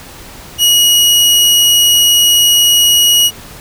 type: tone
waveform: sawtooth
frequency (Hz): 2902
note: F#7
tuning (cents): -34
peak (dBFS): -3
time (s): 0.58-3.31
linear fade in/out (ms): 50
effects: pink hiss -33 dBFS RMS until 3.6 s